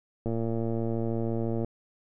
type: click train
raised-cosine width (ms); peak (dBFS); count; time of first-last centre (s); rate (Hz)
2; -18; 159; 0.26-1.646; 114
effects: none